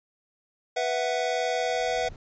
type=chord; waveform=square; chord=B suspended fourth; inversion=none; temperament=equal; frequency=493.9 / 659.3 / 740 Hz; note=B4 / E5 / F#5; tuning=0 / 0 / 0 cents; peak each=-30 dBFS; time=0.76-2.09 s; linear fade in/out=10 ms
type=noise with exponential growth; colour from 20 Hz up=brown; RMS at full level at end=-41 dBFS; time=1.19-2.16 s; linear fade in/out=2 ms; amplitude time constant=210 ms
effects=resampled to 16000 Hz